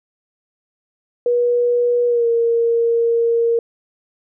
sine tone with pitch glide, 483.2 to 464.9 Hz, B4 to A#4, -38 to -5 cents, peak -13 dBFS, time 1.26-3.59 s, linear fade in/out 2 ms, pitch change -67 cents, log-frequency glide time 2.07-2.27 s, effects none

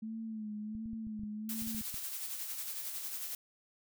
sine tone with vibrato, 217.4 Hz, A3, 21 cents flat, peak -38 dBFS, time 0.02-1.82 s, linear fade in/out 10 ms, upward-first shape sine, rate 1.4 Hz, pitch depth 56 cents each way
clicks, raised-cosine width 5 ms, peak -37 dBFS, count 11, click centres 0.751 / 0.858 / 0.933 / 1.069 / 1.195 / 1.235 / 1.621 / 1.673 / 1.747 / 1.814 / 1.942 s
blue noise with tremolo, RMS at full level -39 dBFS, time 1.49-3.35 s, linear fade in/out 2 ms, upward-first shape sine, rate 11 Hz, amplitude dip 40%
effects none

